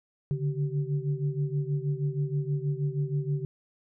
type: tone cluster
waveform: sine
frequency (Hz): 141.6 / 147.9 / 383.8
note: C#3 / D3 / G4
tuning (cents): +37 / +13 / -37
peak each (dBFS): -29 / -30 / -38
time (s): 0.31-3.45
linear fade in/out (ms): 0
effects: none